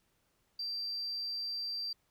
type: tone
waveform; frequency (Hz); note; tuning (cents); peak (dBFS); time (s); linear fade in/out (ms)
sine; 4699; D8; 0; -34; 0.59-1.93; 5
effects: tanh soft clip ceiling -31 dBFS + pink hiss -75 dBFS RMS until 2.1 s